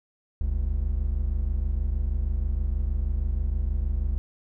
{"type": "tone pair together", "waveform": "triangle", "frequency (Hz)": [44.79, 71.1], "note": ["F1", "C#2"], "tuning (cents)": [44, 45], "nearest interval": "minor sixth", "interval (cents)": 801, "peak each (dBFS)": -24, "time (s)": [0.41, 4.18], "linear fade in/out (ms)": 0, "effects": []}